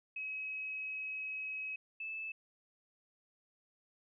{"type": "tone pair in turn", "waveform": "sine", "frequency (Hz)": [2554, 2621], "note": ["D#7", "E7"], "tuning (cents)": [45, -11], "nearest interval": "unison", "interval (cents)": 44, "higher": "second", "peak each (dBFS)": [-38, -39], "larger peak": "first", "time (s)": [[0.16, 1.76], [2, 2.32]], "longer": "first", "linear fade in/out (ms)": 5, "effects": []}